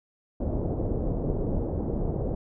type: low-pass noise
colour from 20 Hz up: pink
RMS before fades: -28 dBFS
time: 0.4-2.35 s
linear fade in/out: 5 ms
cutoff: 590 Hz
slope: 24 dB/octave
effects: none